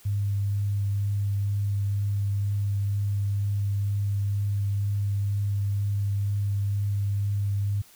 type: tone with vibrato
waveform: sine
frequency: 100.8 Hz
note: G2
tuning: 49 cents sharp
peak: -23 dBFS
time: 0.05-7.82 s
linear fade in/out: 10 ms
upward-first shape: triangle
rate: 2.1 Hz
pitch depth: 12 cents each way
effects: white hiss -54 dBFS RMS until 7.95 s